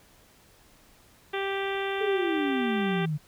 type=harmonic tone; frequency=392 Hz; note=G4; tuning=in tune; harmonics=1 / 2 / 3 / 4 / 5 / 6 / 7 / 8 / 9; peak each=-30 / -35 / -39 / -37 / -38 / -41 / -41 / -43 / -43 dBFS; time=1.33-3.06 s; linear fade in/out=10 ms
type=exponential sweep; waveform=sine; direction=down; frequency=439.2 to 145.5 Hz; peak=-26 dBFS; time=2-3.18 s; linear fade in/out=20 ms
effects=pink hiss -58 dBFS RMS until 3.27 s